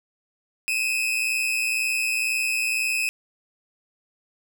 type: tone pair together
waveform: 40% pulse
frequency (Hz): 2515 / 2637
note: D#7 / E7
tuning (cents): +18 / 0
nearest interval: minor second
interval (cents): 82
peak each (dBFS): -23 / -25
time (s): 0.68-3.09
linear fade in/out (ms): 0
effects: none